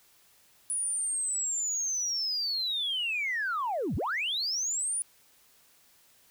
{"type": "linear two-way sweep", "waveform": "sine", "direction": "down then up", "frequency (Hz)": [9860, 61.74, 9860], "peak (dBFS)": -27, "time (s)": [0.7, 5.02], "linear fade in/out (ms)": 0, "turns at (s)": 3.96, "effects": ["tanh soft clip ceiling -24 dBFS", "white hiss -62 dBFS RMS until 6.3 s"]}